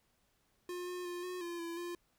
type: tone with pitch steps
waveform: square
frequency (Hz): 356.4 / 359.2 / 352.5 / 362.7 / 344.5 / 337.1 / 348.5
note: F4 / F4 / F4 / F#4 / F4 / E4 / F4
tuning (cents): +35 / +49 / +16 / -34 / -24 / +39 / -4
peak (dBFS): -40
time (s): 0.69-1.95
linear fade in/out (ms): 2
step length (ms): 180
effects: pink hiss -75 dBFS RMS until 2.18 s